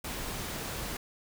pink noise, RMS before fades -37 dBFS, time 0.04-0.97 s, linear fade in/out 5 ms, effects none

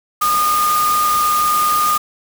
sine tone in noise, 1221 Hz, D#6, 33 cents flat, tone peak -13 dBFS, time 0.21-1.98 s, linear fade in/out 10 ms, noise white, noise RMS -23 dBFS, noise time 0.21-1.98 s, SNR +7 dB, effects none

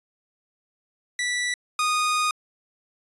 sawtooth tone pair in turn, 1962 / 1234.7 Hz, B6 / D#6, -12 / -14 cents, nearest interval minor sixth, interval 802 cents, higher first, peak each -20 / -17 dBFS, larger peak second, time 1.19-1.54 / 1.79-2.31 s, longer second, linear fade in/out 2 ms, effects resampled to 24000 Hz

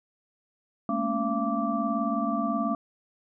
sine tone cluster, 213.3 / 231.9 / 279 / 680 / 1167 Hz, G#3 / A#3 / C#4 / F5 / D6, +46 / -9 / +11 / -46 / -11 cents, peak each -31 dBFS, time 0.89-2.75 s, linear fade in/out 2 ms, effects none

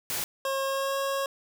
white noise, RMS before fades -31 dBFS, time 0.1-0.24 s, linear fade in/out 0 ms
25% pulse tone with pitch glide, 540 to 547.9 Hz, C#5 to C#5, -45 to -20 cents, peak -23 dBFS, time 0.45-1.26 s, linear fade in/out 2 ms, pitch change +25 cents, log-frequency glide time 0.64-0.97 s
effects none

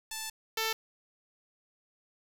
5% pulse tone pair in turn, 880 / 444.3 Hz, A5 / A4, 0 / +17 cents, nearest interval octave, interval 1183 cents, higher first, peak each -24 / -18 dBFS, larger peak second, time 0.11-0.3 / 0.57-0.73 s, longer first, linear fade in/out 5 ms, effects 8-bit

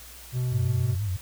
triangle tone, 125.4 Hz, B2, 27 cents sharp, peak -22 dBFS, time 0.32-0.97 s, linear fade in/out 50 ms
sine tone with vibrato, 98 Hz, G2, in tune, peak -25 dBFS, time 0.52-1.17 s, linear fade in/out 10 ms, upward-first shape sine, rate 6.3 Hz, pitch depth 150 cents each way
effects added 60 Hz sine -48 dBFS peak until 1.21 s + white hiss -46 dBFS RMS until 1.21 s

